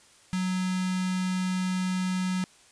square tone with notch filter, 185 Hz, F#3, in tune, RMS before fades -28 dBFS, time 0.33-2.44 s, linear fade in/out 0 ms, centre 530 Hz, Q 0.67, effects white hiss -57 dBFS RMS until 2.71 s + resampled to 22050 Hz

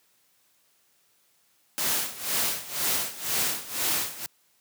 white noise with tremolo, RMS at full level -25 dBFS, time 1.78-4.26 s, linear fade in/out 0 ms, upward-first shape sine, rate 2 Hz, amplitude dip 85%, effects white hiss -66 dBFS RMS until 4.6 s + high-pass 100 Hz 12 dB/octave

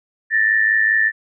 sine tone pair together, 1765 / 1870 Hz, A6 / A#6, +5 / +5 cents, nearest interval minor second, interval 100 cents, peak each -14 / -19 dBFS, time 0.3-1.12 s, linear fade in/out 50 ms, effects none

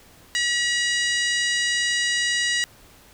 harmonic tone, 962 Hz, B5, 46 cents flat, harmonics 2 / 3 / 4 / 5 / 6 / 7 / 8 / 9, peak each -23 / -27 / -29 / -31 / -33 / -34 / -35 / -36 dBFS, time 0.35-2.64 s, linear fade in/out 0 ms, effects pink hiss -51 dBFS RMS until 3.13 s

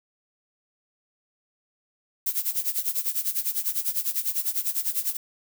violet noise with tremolo, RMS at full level -24 dBFS, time 2.26-5.17 s, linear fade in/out 5 ms, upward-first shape sine, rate 10 Hz, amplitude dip 85%, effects none

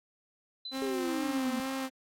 sine tone with exponential decay, 4018 Hz, B7, 29 cents sharp, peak -36 dBFS, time 0.65-1.21 s, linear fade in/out 5 ms, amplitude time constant 120 ms
sawtooth tone with vibrato, 263.5 Hz, C4, 12 cents sharp, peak -29 dBFS, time 0.71-1.9 s, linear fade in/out 50 ms, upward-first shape sine, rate 2.2 Hz, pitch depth 23 cents each way
sine exponential sweep, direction down, 415.3 to 228.7 Hz, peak -32 dBFS, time 0.82-1.6 s, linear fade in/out 0 ms
effects AAC 48 kbps

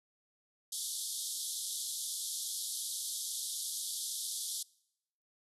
white band-pass noise, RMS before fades -39 dBFS, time 0.72-4.63 s, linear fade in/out 5 ms, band 3300 to 12000 Hz, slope 96 dB/octave, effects noise-tail reverb RT60 0.8 s tail -24 dB re dry

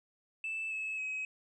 sine tone with pitch steps, 2637 / 2593 / 2550 Hz, E7 / E7 / D#7, 0 / -29 / +42 cents, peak -33 dBFS, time 0.44-1.25 s, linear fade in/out 2 ms, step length 270 ms, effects tanh soft clip ceiling -32 dBFS

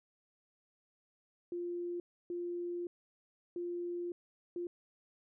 sine tone bursts at uneven times, 349.2 Hz, F4, in tune, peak -36 dBFS, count 4, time 1.52-2 / 2.3-2.87 / 3.56-4.12 / 4.56-4.67 s, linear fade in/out 2 ms, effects none

